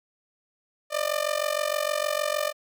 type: tone with amplitude modulation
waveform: sawtooth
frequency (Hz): 599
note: D5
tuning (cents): +34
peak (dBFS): -17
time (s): 0.9-2.53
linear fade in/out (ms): 50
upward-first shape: sine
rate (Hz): 46.5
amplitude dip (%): 90
effects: none